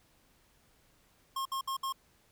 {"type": "tone bursts", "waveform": "square", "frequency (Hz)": 1074, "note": "C6", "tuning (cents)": 45, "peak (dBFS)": -33, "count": 4, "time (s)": [1.36, 1.925], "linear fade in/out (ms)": 5, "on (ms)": 94, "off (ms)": 63, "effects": ["pink hiss -67 dBFS RMS until 2.31 s"]}